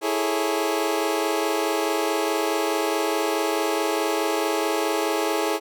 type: chord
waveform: 25% pulse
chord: A major seventh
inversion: second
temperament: equal with one note detuned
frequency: 328.1 / 415.3 / 440 / 554.4 Hz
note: E4 / G#4 / A4 / C#5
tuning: -8 / 0 / 0 / 0 cents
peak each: -23 / -22 / -25 / -26 dBFS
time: 0.01-5.6 s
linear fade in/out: 50 ms
effects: none